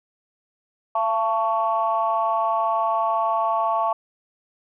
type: tone cluster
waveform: sine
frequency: 678 / 884 / 1116 Hz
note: E5 / A5 / C#6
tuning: +49 / +8 / +11 cents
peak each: -23 dBFS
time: 0.95-3.93 s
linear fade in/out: 5 ms
effects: tanh soft clip ceiling -10 dBFS